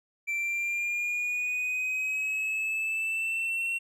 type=linear sweep; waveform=triangle; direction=up; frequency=2338 to 2728 Hz; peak=-26 dBFS; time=0.27-3.79 s; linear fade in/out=20 ms; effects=none